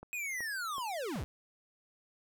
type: click train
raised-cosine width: 1 ms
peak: -33 dBFS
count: 4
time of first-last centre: 0.03-1.158 s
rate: 2.66 Hz
type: linear sweep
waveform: square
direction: down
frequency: 2531 to 37.88 Hz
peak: -36 dBFS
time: 0.13-1.24 s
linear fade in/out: 0 ms
effects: none